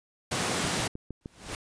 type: high-pass noise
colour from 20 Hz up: pink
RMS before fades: -29 dBFS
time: 0.31-0.88 s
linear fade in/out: 10 ms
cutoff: 100 Hz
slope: 24 dB/octave
type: click train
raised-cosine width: 3 ms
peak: -24 dBFS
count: 5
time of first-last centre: 0.65-1.259 s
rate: 6.57 Hz
type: noise with exponential growth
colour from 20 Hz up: pink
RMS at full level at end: -33 dBFS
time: 1.21-1.55 s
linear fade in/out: 1 ms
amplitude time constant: 73 ms
effects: resampled to 22050 Hz